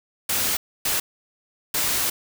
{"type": "noise bursts at uneven times", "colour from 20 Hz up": "white", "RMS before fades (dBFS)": -23, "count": 3, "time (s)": [[0.29, 0.57], [0.85, 1], [1.74, 2.1]], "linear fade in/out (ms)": 5, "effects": []}